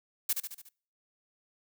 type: noise with echo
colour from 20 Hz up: blue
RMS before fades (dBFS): -28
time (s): 0.29-0.33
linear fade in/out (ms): 5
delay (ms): 72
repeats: 5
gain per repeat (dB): -5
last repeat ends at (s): 0.69
effects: noise-tail reverb RT60 0.5 s tail -25 dB re dry